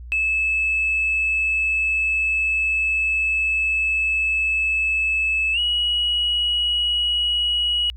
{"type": "tone with pitch glide", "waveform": "sine", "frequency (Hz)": [2608, 2911], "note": ["E7", "F#7"], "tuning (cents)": [-19, -29], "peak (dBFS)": -17, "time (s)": [0.12, 7.9], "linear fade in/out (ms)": 0, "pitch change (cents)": 190, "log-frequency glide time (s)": [5.53, 5.59], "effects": ["tanh soft clip ceiling -13 dBFS", "added 60 Hz sine -34 dBFS peak until 7.96 s"]}